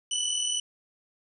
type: tone pair together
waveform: 20% pulse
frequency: 2960 / 3001 Hz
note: F#7 / F#7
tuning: 0 / +24 cents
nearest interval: unison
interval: 24 cents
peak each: -24 dBFS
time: 0.11-0.6 s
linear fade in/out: 5 ms
effects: resampled to 24000 Hz + 10-bit